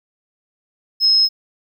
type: tone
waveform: triangle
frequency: 5160 Hz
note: E8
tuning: 38 cents flat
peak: -7 dBFS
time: 1-1.29 s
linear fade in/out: 50 ms
effects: tanh soft clip ceiling -9 dBFS